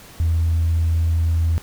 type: tone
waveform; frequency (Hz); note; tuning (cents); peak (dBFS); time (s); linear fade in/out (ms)
sine; 82.41; E2; 0; -14; 0.2-1.58; 0
effects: tanh soft clip ceiling -12 dBFS + pink hiss -43 dBFS RMS until 1.62 s